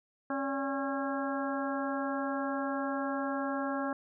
harmonic tone with a mistuned harmonic, 272.3 Hz, C#4, 31 cents flat, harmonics 1 / 2 / 3 / 4 / 5 / 6, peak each -34 / -37 / -39 / -40 / -41 / -42 dBFS, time 0.3-3.93 s, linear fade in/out 2 ms, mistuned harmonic 2, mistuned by +75 cents, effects none

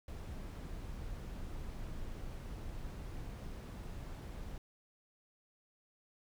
brown noise, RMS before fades -44 dBFS, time 0.08-4.58 s, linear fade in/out 2 ms, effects none

